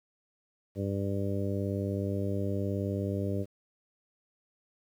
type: harmonic tone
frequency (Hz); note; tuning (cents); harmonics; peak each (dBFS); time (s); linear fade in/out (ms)
99.1; G2; +19; 1 / 2 / 3 / 4 / 5 / 6; -32 / -35 / -37 / -38 / -39 / -40; 0.75-3.46; 50
effects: 10-bit